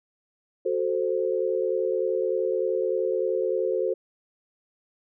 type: chord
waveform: sine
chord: F# diminished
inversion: none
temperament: equal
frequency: 370 / 440 / 523.3 Hz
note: F#4 / A4 / C5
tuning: 0 / 0 / 0 cents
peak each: -27 dBFS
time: 0.65-3.94 s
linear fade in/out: 10 ms
effects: none